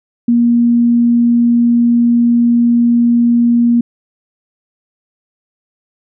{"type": "tone", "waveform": "sine", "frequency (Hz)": 237, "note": "A#3", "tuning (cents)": 29, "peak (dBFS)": -7, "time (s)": [0.28, 3.81], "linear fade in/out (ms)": 5, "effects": []}